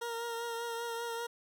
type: tone with vibrato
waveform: 20% pulse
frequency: 466.2 Hz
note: A#4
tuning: in tune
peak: -31 dBFS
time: 0.01-1.27 s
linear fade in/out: 10 ms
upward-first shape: triangle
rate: 5.1 Hz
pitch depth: 29 cents each way
effects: none